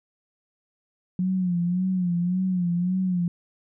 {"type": "tone with vibrato", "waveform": "sine", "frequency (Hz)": 180, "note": "F#3", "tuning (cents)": -47, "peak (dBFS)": -21, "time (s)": [1.19, 3.28], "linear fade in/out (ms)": 2, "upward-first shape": "sine", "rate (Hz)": 1.8, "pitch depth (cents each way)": 74, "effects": []}